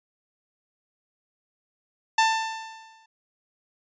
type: tone with exponential decay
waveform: sawtooth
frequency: 890 Hz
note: A5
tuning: 20 cents sharp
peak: -12 dBFS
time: 2.18-3.06 s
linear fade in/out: 5 ms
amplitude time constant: 190 ms
effects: resampled to 16000 Hz